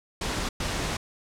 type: noise bursts at uneven times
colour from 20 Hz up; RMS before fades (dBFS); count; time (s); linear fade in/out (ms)
pink; -29; 2; 0.21-0.49 / 0.6-0.97; 5
effects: low-pass 8000 Hz 12 dB/octave